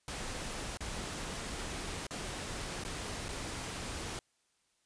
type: noise with dropouts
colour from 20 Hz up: pink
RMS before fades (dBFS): -40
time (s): 0.08-4.19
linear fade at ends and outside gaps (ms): 1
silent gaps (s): 0.772-0.806 / 2.068-2.108 / 2.838-2.849 / 3.284-3.289
effects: white hiss -75 dBFS RMS until 4.85 s + resampled to 22050 Hz